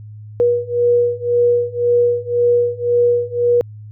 sine beating tone pair, 480.5 / 482.4 Hz, B4 / B4, -48 / -41 cents, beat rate 1.9 Hz, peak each -16 / -15 dBFS, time 0.4-3.61 s, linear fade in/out 0 ms, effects added 106 Hz sine -32 dBFS peak until 3.91 s

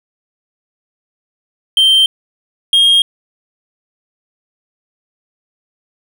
triangle tone pair in turn, 3136 / 3241 Hz, G7 / G#7, 0 / -43 cents, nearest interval minor second, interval 57 cents, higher second, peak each -5 dBFS, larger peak neither, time 1.77-2.06 / 2.73-3.02 s, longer neither, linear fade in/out 2 ms, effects none

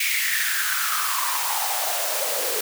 white noise with high-pass filter sweep, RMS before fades -24 dBFS, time 0-2.61 s, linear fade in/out 5 ms, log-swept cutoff 2300 to 440 Hz, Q 6.4, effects none

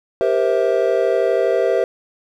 triangle chord, C dominant seventh, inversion second, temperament just, 392.4 / 470.9 / 523.3 / 654.1 Hz, G4 / Bb4 / C5 / E5, +2 / +18 / 0 / -14 cents, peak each -18 dBFS, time 0.21-1.84 s, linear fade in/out 0 ms, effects none

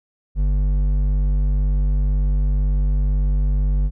sine tone with hard clipping, 49 Hz, G1, in tune, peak -17 dBFS, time 0.35-3.91 s, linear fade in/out 50 ms, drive 7 dB, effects none

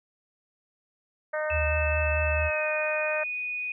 harmonic tone, 306.7 Hz, D#4, 25 cents flat, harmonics 2 / 3 / 4 / 5 / 6 / 7, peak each -28 / -39 / -38 / -35 / -36 / -46 dBFS, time 1.33-3.24 s, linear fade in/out 10 ms
sine tone with pitch glide, 2623 to 2476 Hz, E7 to D#7, -9 to -9 cents, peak -29 dBFS, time 1.5-3.72 s, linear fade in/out 2 ms, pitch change -100 cents, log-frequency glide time 2.33-2.69 s
sine tone with vibrato, 76.3 Hz, D#2, 33 cents flat, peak -26 dBFS, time 1.5-2.51 s, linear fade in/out 50 ms, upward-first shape triangle, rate 4.6 Hz, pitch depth 47 cents each way
effects none

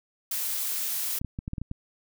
blue noise, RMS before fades -30 dBFS, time 0.31-1.19 s, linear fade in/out 5 ms
clicks, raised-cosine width 5 ms, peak -20 dBFS, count 8, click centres 1.215 / 1.247 / 1.389 / 1.479 / 1.534 / 1.582 / 1.616 / 1.714 s
effects none

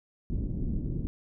pink low-pass noise, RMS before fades -31 dBFS, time 0.3-1.07 s, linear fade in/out 0 ms, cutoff 300 Hz, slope 24 dB/octave, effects none

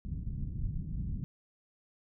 pink low-pass noise, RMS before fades -36 dBFS, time 0.05-1.24 s, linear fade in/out 0 ms, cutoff 180 Hz, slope 24 dB/octave, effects none

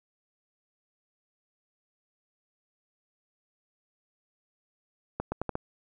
accelerating click train, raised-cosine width 1 ms, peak -16 dBFS, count 5, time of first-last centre 5.2-5.554 s, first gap 120 ms, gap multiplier 0.8, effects none

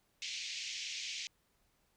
pink band-pass noise, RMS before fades -42 dBFS, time 0.22-1.27 s, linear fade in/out 0 ms, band 2200 to 6700 Hz, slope 48 dB/octave, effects pink hiss -75 dBFS RMS until 1.96 s

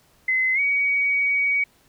sine tone with pitch glide, 2045 to 2256 Hz, C7 to C#7, -40 to +30 cents, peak -18 dBFS, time 0.28-1.64 s, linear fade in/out 5 ms, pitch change +170 cents, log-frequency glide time 0.54-0.6 s, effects pink hiss -59 dBFS RMS until 1.88 s

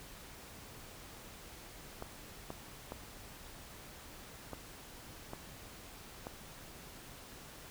clicks, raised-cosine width 1 ms, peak -27 dBFS, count 6, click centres 2.024 / 2.504 / 2.921 / 4.533 / 5.334 / 6.269 s, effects pink hiss -52 dBFS RMS until 7.7 s

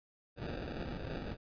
pink noise with sample-and-hold, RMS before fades -41 dBFS, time 0.36-1.37 s, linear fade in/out 50 ms, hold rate 1050 Hz, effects resampled to 11025 Hz

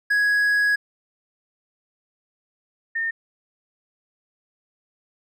triangle / sine tone pair in turn, 1666 / 1821.4 Hz, G#6 / A#6, +5 / -41 cents, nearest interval major second, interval 154 cents, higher second, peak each -15 / -22 dBFS, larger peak first, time 0.1-0.76 / 2.95-3.11 s, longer first, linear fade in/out 10 ms, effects none

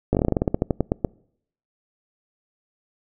slowing click train, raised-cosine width 2 ms, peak -6 dBFS, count 17, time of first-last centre 0.13-1.048 s, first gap 18 ms, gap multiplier 1.14, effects noise-tail reverb RT60 0.7 s tail -26 dB re dry

